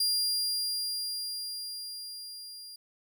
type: tone with level ramp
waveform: sawtooth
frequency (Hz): 4800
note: D8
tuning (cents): +37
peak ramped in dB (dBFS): -22 to -41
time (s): 0-2.76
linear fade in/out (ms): 5
effects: none